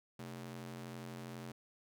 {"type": "ring-modulated tone", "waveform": "sawtooth", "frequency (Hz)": 174.61, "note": "F3", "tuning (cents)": 0, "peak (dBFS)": -38, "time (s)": [0.19, 1.52], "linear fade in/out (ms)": 5, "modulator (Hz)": 46.1, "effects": []}